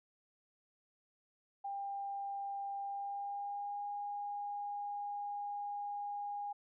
sine tone with pitch glide, 797 to 817 Hz, G5 to G#5, +28 to -29 cents, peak -38 dBFS, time 1.64-6.53 s, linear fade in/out 10 ms, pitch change +43 cents, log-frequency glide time 2.81-3.85 s, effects none

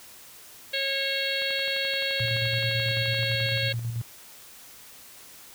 harmonic tone, 546 Hz, C#5, 26 cents flat, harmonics 1 / 3 / 4 / 5 / 6 / 7 / 8, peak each -33 / -33 / -33 / -33 / -33 / -33 / -33 dBFS, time 0.73-3.73 s, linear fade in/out 10 ms
click train, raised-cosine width 0.3 ms, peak -25 dBFS, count 26, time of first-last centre 1.42-3.575 s, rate 11.6 Hz
sine tone with tremolo, 116.54 Hz, A#2, in tune, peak -26 dBFS, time 2.2-4.02 s, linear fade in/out 5 ms, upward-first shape square, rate 9.1 Hz, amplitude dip 45%
effects white hiss -48 dBFS RMS until 5.54 s

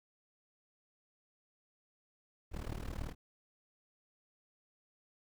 brown noise with amplitude modulation, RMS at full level -37 dBFS, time 2.51-3.15 s, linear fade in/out 50 ms, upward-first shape sine, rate 38.2 Hz, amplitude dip 90%, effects none

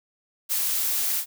blue noise with ADSR envelope, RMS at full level -23 dBFS, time 0.49-1.26 s, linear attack 33 ms, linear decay 6 ms, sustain -2 dB, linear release 83 ms, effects none

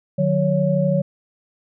sine tone cluster, 150.7 / 183 / 559 Hz, D3 / F#3 / C#5, +45 / -19 / +14 cents, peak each -20 dBFS, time 0.18-1.02 s, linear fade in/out 10 ms, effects none

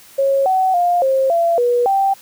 sine tone with pitch steps, 547 / 754 / 704 / 533 / 678 / 484.5 / 782 Hz, C#5 / F#5 / F5 / C5 / E5 / B4 / G5, -23 / +32 / +14 / +32 / +49 / -33 / -4 cents, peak -12 dBFS, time 0.18-2.14 s, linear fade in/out 10 ms, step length 280 ms, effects white hiss -44 dBFS RMS until 2.21 s

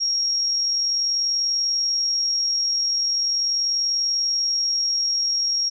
sine tone with amplitude modulation, 5588 Hz, F8, in tune, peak -18 dBFS, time 0-5.7 s, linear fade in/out 20 ms, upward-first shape sine, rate 40.4 Hz, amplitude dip 25%, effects none

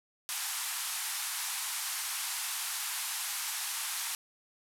white band-pass noise, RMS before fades -36 dBFS, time 0.29-4.15 s, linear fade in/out 0 ms, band 790 to 13000 Hz, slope 48 dB/octave, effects none

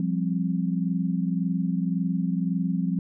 sine chord, F suspended second, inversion none, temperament just, 174.61 / 196.44 / 261.9 Hz, F3 / G3 / C4, 0 / +4 / +2 cents, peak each -25 / -28 / -30 dBFS, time 0-2.99 s, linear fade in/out 2 ms, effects none

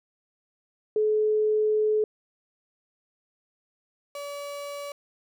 sine / 35% pulse tone pair in turn, 428.5 / 572 Hz, A4 / D5, -46 / -46 cents, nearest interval perfect fourth, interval 500 cents, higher second, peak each -20 / -32 dBFS, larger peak first, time 0.96-2.04 / 4.15-4.92 s, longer first, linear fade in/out 2 ms, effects none

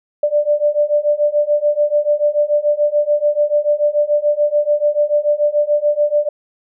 sine beating tone pair, 587.3 / 594.2 Hz, D5 / D5, 0 / +20 cents, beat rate 6.9 Hz, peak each -16 / -15 dBFS, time 0.23-6.29 s, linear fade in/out 5 ms, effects none

